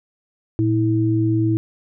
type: tone pair together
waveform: sine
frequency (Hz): 114.5 / 323.9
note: A#2 / E4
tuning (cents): -31 / -30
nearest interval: octave + tritone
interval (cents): 1801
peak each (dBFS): -18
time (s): 0.59-1.57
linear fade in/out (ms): 0
effects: none